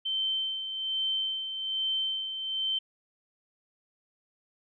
sine tone with tremolo, 3101 Hz, G7, 19 cents flat, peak -26 dBFS, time 0.05-2.79 s, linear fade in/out 10 ms, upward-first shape sine, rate 1.2 Hz, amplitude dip 55%, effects none

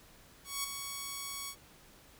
5% pulse tone with ADSR envelope, 1116 Hz, C#6, 11 cents sharp, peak -20 dBFS, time 0.44-1.56 s, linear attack 200 ms, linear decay 6 ms, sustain -7 dB, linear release 75 ms, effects pink hiss -59 dBFS RMS until 2.19 s

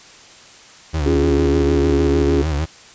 35% pulse tone with vibrato, 75.4 Hz, D2, 46 cents sharp, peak -16 dBFS, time 0.93-2.66 s, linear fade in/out 20 ms, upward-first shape sine, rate 6.6 Hz, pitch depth 110 cents each way
sine chord, Db major, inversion none, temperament equal, 277.2 / 349.2 / 415.3 Hz, Db4 / F4 / Ab4, 0 / 0 / 0 cents, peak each -19 dBFS, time 1.05-2.43 s, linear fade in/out 20 ms
effects white hiss -43 dBFS RMS until 2.94 s + resampled to 16000 Hz

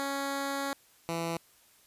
10% pulse tone pair in turn, 277.2 / 166.84 Hz, C#4 / E3, 0 / +21 cents, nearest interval major sixth, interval 879 cents, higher first, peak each -23 dBFS, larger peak neither, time 0-0.73 / 1.09-1.37 s, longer first, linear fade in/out 0 ms, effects white hiss -62 dBFS RMS until 1.86 s + resampled to 32000 Hz

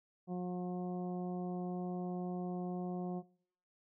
harmonic tone, 179.8 Hz, F#3, 49 cents flat, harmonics 1 / 2 / 3 / 4 / 5 / 6, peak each -37 / -43 / -50 / -47 / -60 / -59 dBFS, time 0.27-3.23 s, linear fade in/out 50 ms, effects noise-tail reverb RT60 0.6 s tail -23 dB re dry

